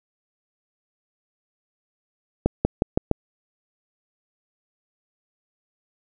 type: accelerating click train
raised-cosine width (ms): 2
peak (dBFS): -4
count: 5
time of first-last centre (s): 2.46-3.113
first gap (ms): 190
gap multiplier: 0.9
effects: none